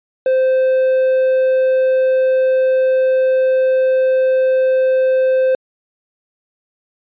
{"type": "tone", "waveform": "triangle", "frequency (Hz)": 520, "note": "C5", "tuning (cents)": -11, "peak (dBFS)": -9, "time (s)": [0.26, 5.55], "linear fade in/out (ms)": 2, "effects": ["resampled to 8000 Hz"]}